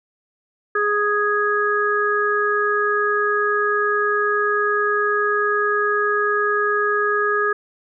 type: harmonic tone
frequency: 415.3 Hz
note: G#4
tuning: in tune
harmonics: 1 / 3 / 4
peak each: -21 / -21 / -21 dBFS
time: 0.75-7.53 s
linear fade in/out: 5 ms
effects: none